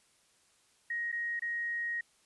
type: tone with dropouts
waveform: sine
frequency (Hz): 1880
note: A#6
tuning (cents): +14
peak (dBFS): -32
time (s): 0.9-2.01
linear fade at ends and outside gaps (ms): 5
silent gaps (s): 1.118-1.125 / 1.395-1.42
effects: white hiss -68 dBFS RMS until 2.25 s + resampled to 24000 Hz